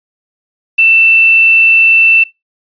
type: tone with quantisation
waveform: sine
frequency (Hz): 2671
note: E7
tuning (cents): +22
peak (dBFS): -4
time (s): 0.78-2.24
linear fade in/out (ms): 10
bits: 5
effects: noise-tail reverb RT60 0.2 s tail -21 dB re dry + resampled to 11025 Hz